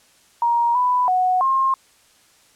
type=tone with pitch steps; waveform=sine; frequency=942 / 993 / 737 / 1066 Hz; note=A#5 / B5 / F#5 / C6; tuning=+18 / +9 / -7 / +32 cents; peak=-15 dBFS; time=0.42-1.74 s; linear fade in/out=2 ms; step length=330 ms; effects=white hiss -55 dBFS RMS until 2.55 s + low-pass 10000 Hz 12 dB/octave